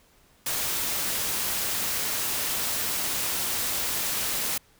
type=noise; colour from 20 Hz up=white; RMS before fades=-28 dBFS; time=0.46-4.58 s; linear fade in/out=5 ms; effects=pink hiss -60 dBFS RMS until 4.79 s